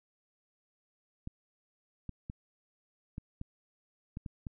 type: clicks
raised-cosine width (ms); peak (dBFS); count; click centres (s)
5; -27; 8; 1.274 / 2.093 / 2.299 / 3.181 / 3.414 / 4.171 / 4.262 / 4.468
effects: none